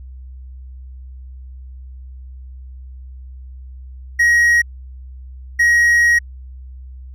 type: tone bursts at uneven times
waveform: triangle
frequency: 1893 Hz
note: A#6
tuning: 26 cents sharp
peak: -8 dBFS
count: 2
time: 4.19-4.62 / 5.59-6.19 s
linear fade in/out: 10 ms
effects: added 64 Hz sine -32 dBFS peak until 7.14 s